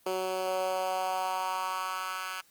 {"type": "tone with high-pass filter sweep", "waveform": "10% pulse", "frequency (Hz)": 186.6, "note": "F#3", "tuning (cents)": 15, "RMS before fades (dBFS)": -32, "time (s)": [0.06, 2.41], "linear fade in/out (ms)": 5, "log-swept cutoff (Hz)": [400, 1600], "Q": 2.8, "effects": ["white hiss -63 dBFS RMS until 2.5 s", "Opus 24 kbps"]}